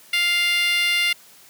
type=tone with high-pass filter; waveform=10% pulse; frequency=700 Hz; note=F5; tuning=4 cents sharp; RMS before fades=-20 dBFS; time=0.13-1.13 s; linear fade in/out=5 ms; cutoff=2300 Hz; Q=3.1; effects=white hiss -49 dBFS RMS until 1.49 s + high-pass 100 Hz 12 dB/octave